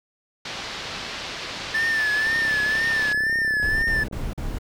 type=low-pass noise; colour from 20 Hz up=white; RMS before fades=-33 dBFS; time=0.45-3.13 s; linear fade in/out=5 ms; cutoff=4700 Hz; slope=24 dB/octave
type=tone with vibrato; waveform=triangle; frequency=1760 Hz; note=A6; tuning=in tune; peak=-18 dBFS; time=1.74-4.04 s; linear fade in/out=10 ms; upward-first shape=triangle; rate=2 Hz; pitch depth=71 cents each way
type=click train; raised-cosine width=2 ms; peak=-24 dBFS; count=64; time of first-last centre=2.27-4.173 s; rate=33.1 Hz
type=noise bursts; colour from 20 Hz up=brown; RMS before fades=-28 dBFS; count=4; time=3.62-4.586 s; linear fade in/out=5 ms; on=210 ms; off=42 ms
effects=none